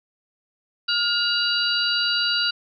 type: tone cluster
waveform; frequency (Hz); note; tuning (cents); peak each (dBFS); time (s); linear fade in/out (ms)
sine; 1420 / 2843 / 3934 / 4638; F6 / F7 / B7 / D8; +28 / +30 / -7 / -22; -25; 0.88-2.51; 10
effects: none